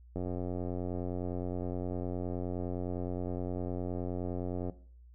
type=click train; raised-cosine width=2 ms; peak=-23 dBFS; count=408; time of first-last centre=0.16-4.697 s; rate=89.7 Hz; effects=noise-tail reverb RT60 0.5 s tail -18 dB re dry + added 60 Hz sine -52 dBFS peak until 5.14 s